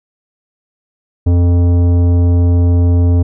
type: tone with tanh clipping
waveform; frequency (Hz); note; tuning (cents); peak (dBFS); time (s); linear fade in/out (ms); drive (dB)
triangle; 87.31; F2; 0; -9; 1.26-3.23; 10; 17
effects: none